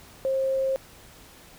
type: tone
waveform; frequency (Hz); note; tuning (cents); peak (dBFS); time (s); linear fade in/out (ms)
sine; 533; C5; +32; -22; 0.25-0.76; 0
effects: pink hiss -50 dBFS RMS until 1.58 s